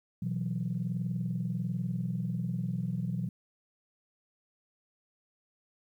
sine chord, B suspended fourth, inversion none, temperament equal, 123.47 / 164.81 / 185 Hz, B2 / E3 / F#3, 0 / 0 / 0 cents, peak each -34 dBFS, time 0.22-3.29 s, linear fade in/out 5 ms, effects tanh soft clip ceiling -22 dBFS + 11-bit

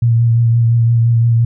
sine tone with vibrato, 116.54 Hz, A#2, in tune, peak -8 dBFS, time 0.02-1.45 s, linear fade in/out 5 ms, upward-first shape triangle, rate 5.8 Hz, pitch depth 29 cents each way, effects none

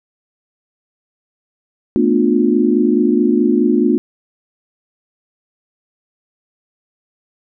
sine chord, B half-diminished seventh, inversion third, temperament just, 222.2 / 246.9 / 296.3 / 355.6 Hz, A3 / B3 / D4 / F4, +17 / 0 / +15 / +31 cents, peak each -16 dBFS, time 1.96-3.98 s, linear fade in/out 0 ms, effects none

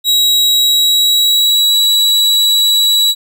40% pulse tone with pitch glide, 3850 to 3904 Hz, B7 to B7, -45 to -21 cents, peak -7 dBFS, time 0.04-3.15 s, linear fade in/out 50 ms, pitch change +24 cents, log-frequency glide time 0.45-1.76 s, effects none

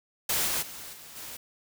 white noise with level steps, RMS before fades -27 / -29 / -42 / -47 / -41 dBFS, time 0.29-1.37 s, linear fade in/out 5 ms, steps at 0.46 / 0.61 / 0.92 / 1.15 s, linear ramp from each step 20 ms, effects none

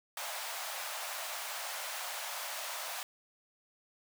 pink high-pass noise, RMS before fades -40 dBFS, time 0.17-3.03 s, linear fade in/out 2 ms, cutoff 600 Hz, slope 48 dB/octave, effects none

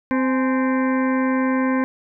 harmonic tone with a mistuned harmonic, 260 Hz, C4, 11 cents flat, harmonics 1 / 2 / 3 / 4 / 6 / 7 / 8 / 9, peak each -18 / -26 / -34 / -27 / -31 / -34 / -35 / -40 dBFS, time 0.11-1.84 s, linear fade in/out 0 ms, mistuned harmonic 3, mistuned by +120 cents, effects none

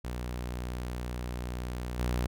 sawtooth tone with level steps, 61.1 Hz, B1, 18 cents flat, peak -30 / -24 dBFS, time 0.04-2.27 s, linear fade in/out 10 ms, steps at 1.98 s, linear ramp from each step 20 ms, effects none

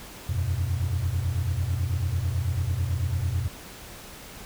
sine chord, E suspended second, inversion none, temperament equal with one note detuned, 83.41 / 92.5 / 123.47 Hz, E2 / F#2 / B2, +21 / 0 / 0 cents, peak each -27 / -26 / -28 dBFS, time 0.29-3.48 s, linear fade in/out 5 ms, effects tanh soft clip ceiling -18 dBFS + pink hiss -43 dBFS RMS until 4.45 s

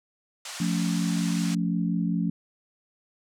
white band-pass noise, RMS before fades -38 dBFS, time 0.45-1.55 s, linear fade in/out 5 ms, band 630 to 8200 Hz, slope 24 dB/octave
sine chord, F augmented, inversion none, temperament equal with one note detuned, 174.61 / 220 / 280.9 Hz, F3 / A3 / C#4, 0 / 0 / +23 cents, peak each -25 / -29 / -31 dBFS, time 0.6-2.3 s, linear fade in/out 5 ms
effects none

